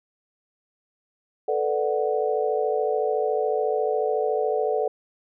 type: chord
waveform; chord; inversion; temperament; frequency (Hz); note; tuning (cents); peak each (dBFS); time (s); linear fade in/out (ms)
sine; B minor seventh; third; equal; 440 / 493.9 / 587.3 / 740; A4 / B4 / D5 / F#5; 0 / 0 / 0 / 0; -24 / -28 / -28 / -28; 1.48-4.88; 5
effects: none